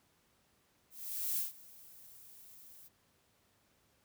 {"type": "noise with ADSR envelope", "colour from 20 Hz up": "violet", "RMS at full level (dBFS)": -34, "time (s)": [0.9, 2.89], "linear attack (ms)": 480, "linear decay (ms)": 140, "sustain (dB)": -22, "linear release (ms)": 22, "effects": ["pink hiss -72 dBFS RMS until 4.04 s", "high-pass 60 Hz 12 dB/octave"]}